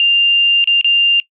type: tone with dropouts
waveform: sine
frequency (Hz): 2794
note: F7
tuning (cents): 0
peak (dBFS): -8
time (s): 0-1.2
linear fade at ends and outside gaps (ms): 1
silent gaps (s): 0.642-0.674 / 0.812-0.845
effects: noise-tail reverb RT60 0.1 s tail -20 dB re dry